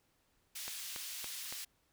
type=high-pass noise; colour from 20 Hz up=pink; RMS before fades=-44 dBFS; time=0.55-1.65 s; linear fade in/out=10 ms; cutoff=3100 Hz; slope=12 dB/octave
type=click train; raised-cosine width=0.3 ms; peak=-27 dBFS; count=4; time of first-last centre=0.68-1.525 s; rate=3.55 Hz
effects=pink hiss -75 dBFS RMS until 1.92 s